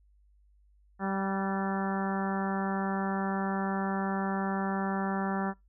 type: harmonic tone with a mistuned harmonic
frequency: 194.3 Hz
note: G3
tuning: 15 cents flat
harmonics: 1 / 2 / 3 / 4 / 5 / 6 / 7 / 8 / 9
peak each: -31 / -38 / -41 / -36 / -40 / -42 / -40 / -45 / -42 dBFS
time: 0.99-5.54 s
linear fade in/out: 50 ms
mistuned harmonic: 8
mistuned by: -36 cents
effects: noise-tail reverb RT60 0.2 s tail -23 dB re dry + added 50 Hz sine -60 dBFS peak until 5.68 s